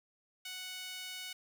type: tone with high-pass filter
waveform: sawtooth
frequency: 740 Hz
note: F#5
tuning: in tune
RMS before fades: -44 dBFS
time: 0.45-1.33 s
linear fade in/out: 5 ms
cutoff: 2700 Hz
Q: 1.5
effects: none